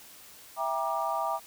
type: chord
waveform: sine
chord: E half-diminished seventh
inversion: none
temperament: just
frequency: 659.3 / 791.1 / 949.3 / 1186.7 Hz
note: E5 / G5 / Bb5 / D6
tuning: 0 / +16 / +31 / +18 cents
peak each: -33 dBFS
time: 0.56-1.4 s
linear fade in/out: 50 ms
effects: white hiss -51 dBFS RMS until 1.46 s